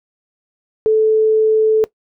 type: tone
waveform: sine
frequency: 436.6 Hz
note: A4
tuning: 13 cents flat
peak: -9 dBFS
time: 0.86-1.84 s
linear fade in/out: 0 ms
effects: noise-tail reverb RT60 0.1 s tail -19 dB re dry